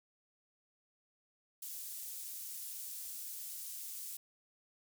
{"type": "high-pass noise", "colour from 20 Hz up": "pink", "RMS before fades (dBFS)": -45, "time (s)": [1.62, 4.17], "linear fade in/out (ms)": 5, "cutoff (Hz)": 9100, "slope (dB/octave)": 12, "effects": []}